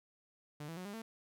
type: tone with pitch steps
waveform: sawtooth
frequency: 148.4 / 164.66 / 182.7 / 202.7 / 224.9 Hz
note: D3 / E3 / F#3 / G#3 / A3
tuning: +18 / -2 / -22 / -42 / +38 cents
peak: -39 dBFS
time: 0.6-1.02 s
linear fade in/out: 5 ms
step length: 84 ms
effects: none

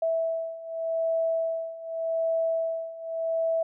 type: beating tone pair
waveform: sine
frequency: 655 / 655.85 Hz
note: E5 / E5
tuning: -11 / -9 cents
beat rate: 0.85 Hz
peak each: -30 / -27 dBFS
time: 0.02-3.63 s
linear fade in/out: 5 ms
effects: none

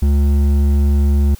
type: tone with hard clipping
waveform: triangle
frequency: 71.1 Hz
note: C#2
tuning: 45 cents sharp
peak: -12 dBFS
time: 0.02-1.35 s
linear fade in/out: 5 ms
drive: 12 dB
effects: white hiss -44 dBFS RMS until 1.39 s

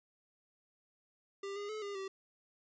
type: tone with pitch steps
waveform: square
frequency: 396.3 / 408.2 / 431.1 / 403.9 / 386.4 Hz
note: G4 / G#4 / A4 / G#4 / G4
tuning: +19 / -30 / -35 / -48 / -25 cents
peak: -40 dBFS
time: 1.43-2.08 s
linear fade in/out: 5 ms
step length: 130 ms
effects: resampled to 16000 Hz

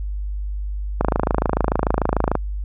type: click train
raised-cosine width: 1 ms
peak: -3 dBFS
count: 37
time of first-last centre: 1.01-2.353 s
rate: 26.8 Hz
effects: added 50 Hz sine -23 dBFS peak until 2.64 s

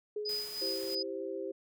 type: tone with exponential decay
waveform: sine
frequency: 420.1 Hz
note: G#4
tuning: 20 cents sharp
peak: -32 dBFS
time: 0.16-0.95 s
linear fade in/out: 5 ms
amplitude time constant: 170 ms
type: tone with tremolo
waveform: sine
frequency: 4978 Hz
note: D#8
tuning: in tune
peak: -32 dBFS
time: 0.25-1.03 s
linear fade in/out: 10 ms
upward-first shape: sine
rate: 3 Hz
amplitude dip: 70%
type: noise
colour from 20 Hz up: white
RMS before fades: -47 dBFS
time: 0.29-0.95 s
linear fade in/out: 2 ms
type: chord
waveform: sine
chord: C major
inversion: first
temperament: equal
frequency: 329.6 / 392 / 523.3 Hz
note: E4 / G4 / C5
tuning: 0 / 0 / 0 cents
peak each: -42 / -38 / -40 dBFS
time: 0.61-1.52 s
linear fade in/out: 10 ms
effects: none

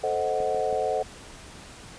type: chord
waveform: sine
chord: A diminished seventh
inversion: none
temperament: equal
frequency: 440 / 523.3 / 622.3 / 740 Hz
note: A4 / C5 / Eb5 / Gb5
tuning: 0 / 0 / 0 / 0 cents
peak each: -29 / -29 / -30 / -28 dBFS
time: 0.03-1.03 s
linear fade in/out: 10 ms
type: clicks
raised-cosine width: 3 ms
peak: -28 dBFS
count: 3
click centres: 0.404 / 0.547 / 0.728 s
effects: pink hiss -45 dBFS RMS until 1.98 s + resampled to 22050 Hz

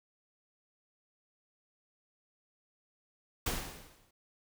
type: noise with exponential decay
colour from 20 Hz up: pink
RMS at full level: -31 dBFS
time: 3.46-4.11 s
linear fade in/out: 5 ms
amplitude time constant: 140 ms
effects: none

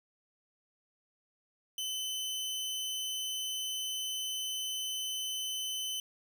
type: tone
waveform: sawtooth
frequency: 3040 Hz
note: F#7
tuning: 46 cents sharp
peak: -31 dBFS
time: 1.78-6 s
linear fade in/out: 2 ms
effects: none

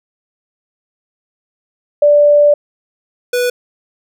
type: tone pair in turn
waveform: sine / square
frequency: 586 / 491.5 Hz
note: D5 / B4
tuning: -4 / -8 cents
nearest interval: minor third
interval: 304 cents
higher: first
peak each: -5 / -13 dBFS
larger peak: first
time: 2.02-2.54 / 3.33-3.5 s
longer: first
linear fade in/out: 5 ms
effects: none

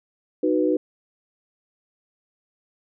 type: chord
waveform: sine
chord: B major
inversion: first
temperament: just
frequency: 308.7 / 370.4 / 493.9 Hz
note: D#4 / F#4 / B4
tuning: -14 / +2 / 0 cents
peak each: -21 / -23 / -23 dBFS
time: 0.43-0.77 s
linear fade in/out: 5 ms
effects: none

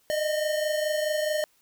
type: tone pair together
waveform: square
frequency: 608 / 632.7 Hz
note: D#5 / D#5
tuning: -40 / +29 cents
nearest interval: minor second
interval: 69 cents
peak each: -26 / -33 dBFS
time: 0.1-1.44 s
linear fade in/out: 0 ms
effects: white hiss -65 dBFS RMS until 1.61 s

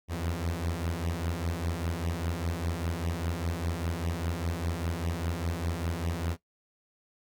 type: beating tone pair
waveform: sawtooth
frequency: 82 / 87 Hz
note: E2 / F2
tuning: -9 / -6 cents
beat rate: 5 Hz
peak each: -29 / -29 dBFS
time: 0.08-6.37 s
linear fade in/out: 50 ms
effects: noise-tail reverb RT60 0.1 s tail -17 dB re dry + Opus 48 kbps

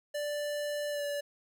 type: tone with pitch glide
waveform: square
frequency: 587.3 to 577.2 Hz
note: D5 to D5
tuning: 0 to -30 cents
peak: -33 dBFS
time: 0.14-1.21 s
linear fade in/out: 10 ms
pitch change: -30 cents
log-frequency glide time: 0.9-1.04 s
effects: none

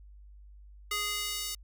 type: tone with high-pass filter sweep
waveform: square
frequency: 414.6 Hz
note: G#4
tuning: 3 cents flat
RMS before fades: -34 dBFS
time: 0.91-1.55 s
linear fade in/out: 5 ms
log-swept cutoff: 1600 to 4600 Hz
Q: 0.91
effects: added 50 Hz sine -49 dBFS peak until 1.63 s

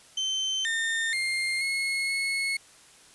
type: tone with pitch steps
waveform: 35% pulse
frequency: 3090 / 1818 / 2116 / 2171 / 2185 Hz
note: G7 / A#6 / C7 / C#7 / C#7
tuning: -26 / -44 / +19 / -37 / -26 cents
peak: -24 dBFS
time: 0.17-2.57 s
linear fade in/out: 5 ms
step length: 480 ms
effects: white hiss -54 dBFS RMS until 3.14 s + resampled to 24000 Hz

